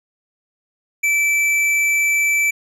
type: tone with hard clipping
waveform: triangle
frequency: 2321 Hz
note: D7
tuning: 21 cents flat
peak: -16 dBFS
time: 1.03-2.51 s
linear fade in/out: 10 ms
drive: 13 dB
effects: none